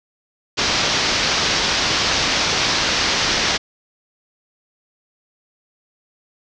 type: low-pass noise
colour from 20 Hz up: white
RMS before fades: -19 dBFS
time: 0.57-3.58 s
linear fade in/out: 20 ms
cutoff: 5900 Hz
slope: 48 dB/octave
effects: none